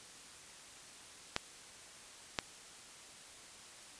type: clicks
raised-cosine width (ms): 0.2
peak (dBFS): -14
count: 2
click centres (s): 1.364 / 2.388
effects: white hiss -54 dBFS RMS until 3.99 s + resampled to 22050 Hz